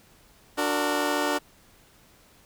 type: chord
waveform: 15% pulse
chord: D augmented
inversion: none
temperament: just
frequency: 293.7 / 367.1 / 458.9 Hz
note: D4 / F#4 / A#4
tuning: 0 / -14 / -27 cents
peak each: -20 / -24 / -24 dBFS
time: 0.57-1.39 s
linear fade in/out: 20 ms
effects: pink hiss -57 dBFS RMS until 2.45 s